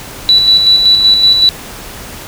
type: tone with tremolo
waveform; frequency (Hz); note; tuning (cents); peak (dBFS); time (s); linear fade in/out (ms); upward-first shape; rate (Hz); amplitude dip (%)
sine; 3951; B7; 0; -3; 0.29-1.49; 0; square; 5.3; 40
effects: pink hiss -28 dBFS RMS until 2.27 s